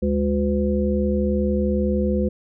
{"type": "harmonic tone with a mistuned harmonic", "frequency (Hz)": 72.2, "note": "D2", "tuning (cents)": -29, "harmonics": [1, 3, 5, 7], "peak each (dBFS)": [-24, -21, -26, -25], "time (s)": [0.02, 2.29], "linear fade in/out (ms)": 10, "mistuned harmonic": 3, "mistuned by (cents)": -90, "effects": []}